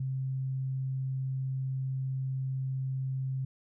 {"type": "tone", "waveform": "sine", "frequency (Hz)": 132.3, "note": "C3", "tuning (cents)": 20, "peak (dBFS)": -30, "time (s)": [0, 3.45], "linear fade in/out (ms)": 5, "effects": []}